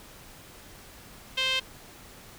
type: tone with band-pass filter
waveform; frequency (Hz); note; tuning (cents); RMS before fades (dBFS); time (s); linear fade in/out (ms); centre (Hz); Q
sawtooth; 523.3; C5; 0; -27; 1.37-1.6; 10; 3100; 3.9
effects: pink hiss -49 dBFS RMS until 2.38 s